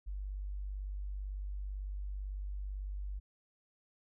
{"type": "tone", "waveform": "sine", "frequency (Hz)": 48.99, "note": "G1", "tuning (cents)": 0, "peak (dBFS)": -37, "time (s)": [0.06, 3.2], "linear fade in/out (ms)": 20, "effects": []}